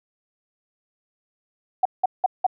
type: tone bursts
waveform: sine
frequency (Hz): 750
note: F#5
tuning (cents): +23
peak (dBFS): -14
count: 4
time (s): 1.83-2.466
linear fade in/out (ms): 5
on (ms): 24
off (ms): 180
effects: none